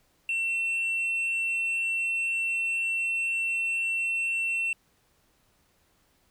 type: tone with tanh clipping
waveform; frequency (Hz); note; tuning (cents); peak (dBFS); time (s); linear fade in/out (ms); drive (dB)
sine; 2701; E7; +42; -26; 0.29-4.73; 2; 2
effects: pink hiss -67 dBFS RMS until 6.3 s